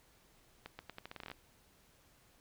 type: accelerating click train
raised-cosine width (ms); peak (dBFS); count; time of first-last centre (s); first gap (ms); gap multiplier
0.3; -29; 13; 0.66-1.315; 130; 0.82
effects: pink hiss -67 dBFS RMS until 2.4 s